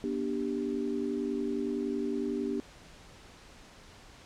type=chord; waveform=sine; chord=G major; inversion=first; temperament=equal with one note detuned; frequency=242.8 / 293.7 / 392 Hz; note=B3 / D4 / G4; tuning=-29 / 0 / 0 cents; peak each=-34 dBFS; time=0.04-2.6 s; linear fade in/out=0 ms; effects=pink hiss -53 dBFS RMS until 4.25 s + low-pass 7000 Hz 12 dB/octave